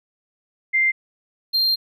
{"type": "tone pair in turn", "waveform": ["sine", "triangle"], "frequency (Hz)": [2093, 4186], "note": ["C7", "C8"], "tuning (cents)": [0, 0], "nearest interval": "octave", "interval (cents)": 1200, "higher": "second", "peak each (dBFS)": -15, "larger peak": "neither", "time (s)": [[0.73, 0.92], [1.53, 1.76]], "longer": "second", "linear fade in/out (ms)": 20, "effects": []}